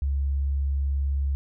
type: tone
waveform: sine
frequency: 69.3 Hz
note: C#2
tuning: in tune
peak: -22 dBFS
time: 0.02-1.35 s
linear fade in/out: 0 ms
effects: none